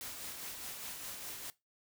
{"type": "noise with tremolo", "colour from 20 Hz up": "white", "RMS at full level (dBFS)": -43, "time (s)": [0.01, 1.5], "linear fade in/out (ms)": 0, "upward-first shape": "sine", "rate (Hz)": 4.9, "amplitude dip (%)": 35, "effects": ["noise-tail reverb RT60 0.2 s tail -19 dB re dry"]}